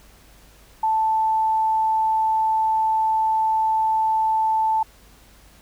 sine tone, 880 Hz, A5, in tune, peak -17 dBFS, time 0.83-4.83 s, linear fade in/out 5 ms, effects added 50 Hz sine -52 dBFS peak until 5.61 s + pink hiss -52 dBFS RMS until 5.61 s

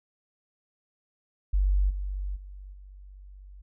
sine tone with level steps, 48 Hz, G1, 36 cents flat, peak -20 / -29 / -40 / -44 dBFS, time 1.53-3.62 s, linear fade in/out 10 ms, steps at 1.89 / 2.35 / 2.72 s, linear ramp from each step 20 ms, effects none

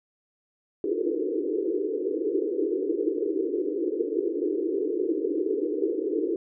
pink band-pass noise, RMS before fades -27 dBFS, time 0.84-6.36 s, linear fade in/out 2 ms, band 300 to 470 Hz, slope 96 dB/octave, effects none

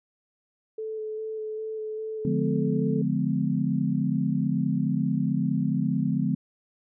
sine tone with vibrato, 435.2 Hz, A4, 19 cents flat, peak -30 dBFS, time 0.78-3.02 s, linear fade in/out 5 ms, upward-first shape square, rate 2.5 Hz, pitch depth 11 cents each way
sine chord, D diminished seventh, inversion none, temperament just, 146.83 / 176.2 / 211.4 / 253.7 Hz, D3 / F3 / Ab3 / Cb4, 0 / +16 / +31 / +47 cents, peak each -28 dBFS, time 2.25-6.35 s, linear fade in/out 2 ms
effects none

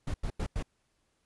brown noise bursts, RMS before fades -32 dBFS, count 4, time 0.07-0.627 s, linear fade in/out 5 ms, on 71 ms, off 91 ms, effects pink hiss -75 dBFS RMS until 1.25 s + resampled to 24000 Hz

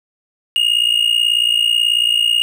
triangle tone with amplitude modulation, 2854 Hz, F7, 37 cents sharp, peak -7 dBFS, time 0.56-2.42 s, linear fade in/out 0 ms, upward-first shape sine, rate 58.3 Hz, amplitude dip 80%, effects none

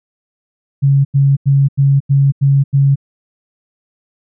sine tone bursts, 138.59 Hz, C#3, in tune, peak -7 dBFS, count 7, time 0.82-2.958 s, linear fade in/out 20 ms, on 230 ms, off 88 ms, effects none

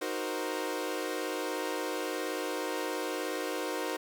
sawtooth chord, C half-diminished seventh, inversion first, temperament equal, 311.1 / 370 / 466.2 / 523.3 Hz, Eb4 / Gb4 / Bb4 / C5, 0 / 0 / 0 / 0 cents, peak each -34 dBFS, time 0.01-3.97 s, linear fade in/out 10 ms, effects 10-bit

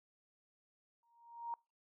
sine tone with exponential growth, 936 Hz, A#5, 7 cents sharp, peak -36 dBFS, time 1.03-1.54 s, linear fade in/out 1 ms, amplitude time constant 110 ms, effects noise-tail reverb RT60 0.3 s tail -26 dB re dry

